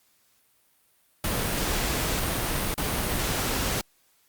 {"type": "noise with dropouts", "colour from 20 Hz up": "pink", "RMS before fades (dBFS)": -27, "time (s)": [1.24, 3.81], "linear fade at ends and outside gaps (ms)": 1, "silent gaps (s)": [2.741, 2.779], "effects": ["white hiss -65 dBFS RMS until 4.28 s", "Opus 48 kbps"]}